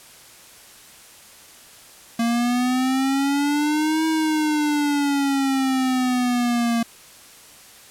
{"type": "exponential two-way sweep", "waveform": "square", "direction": "up then down", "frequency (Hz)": [230.4, 320, 230.8], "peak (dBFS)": -19, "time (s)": [2.19, 6.83], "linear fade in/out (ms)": 5, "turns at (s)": 4.06, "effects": ["white hiss -46 dBFS RMS until 7.9 s", "low-pass 12000 Hz 12 dB/octave"]}